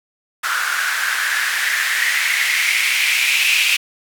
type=noise with band-pass filter sweep; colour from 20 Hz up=blue; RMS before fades=-18 dBFS; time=0.43-3.77 s; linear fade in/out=10 ms; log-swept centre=1400 to 2600 Hz; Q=5.4; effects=none